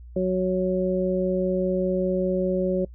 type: harmonic tone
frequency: 185 Hz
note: F#3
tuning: in tune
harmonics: 1 / 2 / 3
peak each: -25 / -25 / -25 dBFS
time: 0.16-2.85 s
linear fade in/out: 5 ms
effects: noise-tail reverb RT60 0.1 s tail -24 dB re dry + added 60 Hz sine -40 dBFS peak until 2.94 s